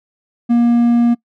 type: tone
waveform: triangle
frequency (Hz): 237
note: A#3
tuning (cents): +29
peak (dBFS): -7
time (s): 0.49-1.15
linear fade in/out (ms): 20
effects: noise-tail reverb RT60 0.1 s tail -22 dB re dry